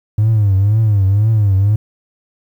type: tone with vibrato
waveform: triangle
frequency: 103.4 Hz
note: G#2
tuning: 7 cents flat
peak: -6 dBFS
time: 0.18-1.76 s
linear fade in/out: 5 ms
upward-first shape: triangle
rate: 2 Hz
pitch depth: 160 cents each way
effects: tanh soft clip ceiling -5 dBFS + 8-bit